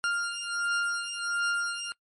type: beating tone pair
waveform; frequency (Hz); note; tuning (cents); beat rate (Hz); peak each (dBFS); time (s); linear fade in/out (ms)
40% pulse; 1400 / 1401.4; F6 / F6; +4 / +6; 1.4; -30; 0.04-1.92; 0
effects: noise-tail reverb RT60 0.1 s tail -24 dB re dry + MP3 48 kbps